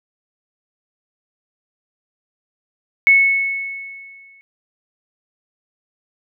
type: tone with exponential decay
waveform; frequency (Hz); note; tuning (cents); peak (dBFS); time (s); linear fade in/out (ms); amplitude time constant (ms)
sine; 2202; C#7; -12; -6; 3.07-4.41; 0; 290
effects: none